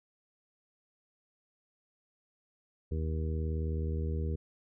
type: harmonic tone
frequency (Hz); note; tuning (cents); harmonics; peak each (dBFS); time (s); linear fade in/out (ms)
79.1; D#2; +29; 1 / 2 / 3 / 4 / 5 / 6; -31 / -39 / -44 / -47 / -43 / -45; 2.91-4.36; 10
effects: none